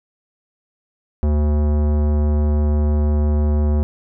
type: tone with tanh clipping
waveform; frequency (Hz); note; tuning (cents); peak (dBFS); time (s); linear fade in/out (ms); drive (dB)
sine; 74.5; D2; +25; -16; 1.23-3.83; 0; 18
effects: none